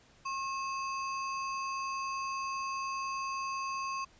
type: tone with sample-and-hold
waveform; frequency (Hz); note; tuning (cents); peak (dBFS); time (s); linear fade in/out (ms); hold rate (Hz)
sine; 1081; C#6; -44; -33; 0.25-4.05; 10; 3675
effects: pink hiss -62 dBFS RMS until 4.19 s + resampled to 16000 Hz